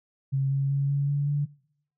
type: tone with pitch steps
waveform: sine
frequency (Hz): 135.9 / 137.64 / 139.4 / 141.18 / 142.99 / 144.82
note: C#3 / C#3 / C#3 / C#3 / D3 / D3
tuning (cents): -34 / -12 / +10 / +32 / -46 / -24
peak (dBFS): -22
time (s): 0.32-1.46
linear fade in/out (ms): 20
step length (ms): 190
effects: noise-tail reverb RT60 0.7 s tail -23 dB re dry